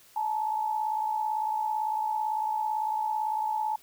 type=tone pair together; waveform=sine; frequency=862.1 / 920 Hz; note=A5 / A#5; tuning=-36 / -23 cents; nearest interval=minor second; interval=113 cents; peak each=-27 / -34 dBFS; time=0.16-3.76 s; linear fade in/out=5 ms; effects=white hiss -57 dBFS RMS until 3.82 s